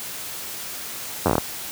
slowing click train, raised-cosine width 1 ms, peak -4 dBFS, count 8, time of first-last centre 1.26-1.381 s, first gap 10 ms, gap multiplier 1.18, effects white hiss -33 dBFS RMS until 1.71 s + high-pass 60 Hz 12 dB/octave

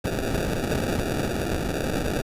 white noise with sample-and-hold, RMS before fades -26 dBFS, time 0.04-2.22 s, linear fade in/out 10 ms, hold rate 1050 Hz, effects resampled to 32000 Hz

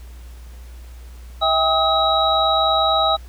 sine tone cluster, 646 / 795 / 1269 / 3851 Hz, E5 / G5 / D#6 / B7, -35 / +24 / +34 / -44 cents, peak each -20 dBFS, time 1.41-3.17 s, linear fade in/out 20 ms, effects added 60 Hz sine -35 dBFS peak until 3.28 s + pink hiss -50 dBFS RMS until 3.28 s

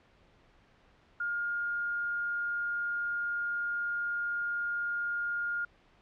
sine tone, 1416 Hz, F6, 23 cents sharp, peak -30 dBFS, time 1.2-5.65 s, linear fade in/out 5 ms, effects pink hiss -63 dBFS RMS until 6.01 s + low-pass 3000 Hz 12 dB/octave

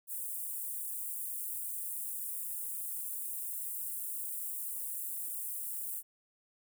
white high-pass noise, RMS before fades -39 dBFS, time 0.07-6.03 s, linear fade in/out 50 ms, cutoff 8400 Hz, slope 48 dB/octave, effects none

